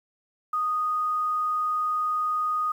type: tone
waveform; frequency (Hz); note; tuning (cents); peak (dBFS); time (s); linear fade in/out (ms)
sine; 1240; D#6; -6; -23; 0.53-2.72; 5
effects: 9-bit